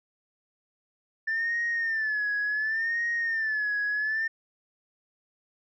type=tone with vibrato; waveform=sine; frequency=1769 Hz; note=A6; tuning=9 cents sharp; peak=-24 dBFS; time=1.27-4.28 s; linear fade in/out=10 ms; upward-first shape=sine; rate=0.69 Hz; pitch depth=100 cents each way; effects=tanh soft clip ceiling -22 dBFS